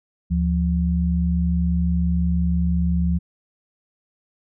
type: tone pair together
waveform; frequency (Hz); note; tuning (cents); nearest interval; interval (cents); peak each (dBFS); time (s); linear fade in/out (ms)
sine; 74.1 / 174.32; D2 / F3; +16 / -3; octave + minor third; 1481; -20; 0.3-3.19; 20
effects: none